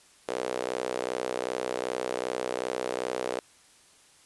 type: tone with high-pass filter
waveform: sawtooth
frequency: 62.6 Hz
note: B1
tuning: 24 cents sharp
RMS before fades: -32 dBFS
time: 0.28-3.39 s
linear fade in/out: 0 ms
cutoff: 470 Hz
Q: 2.9
effects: white hiss -58 dBFS RMS until 4.25 s + resampled to 24000 Hz